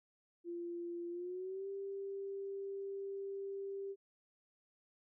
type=tone with pitch glide; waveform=sine; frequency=344.8 to 393.8 Hz; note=F4 to G4; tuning=-22 to +8 cents; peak=-40 dBFS; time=0.44-3.96 s; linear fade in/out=50 ms; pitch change=+230 cents; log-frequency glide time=1.1-1.68 s; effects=none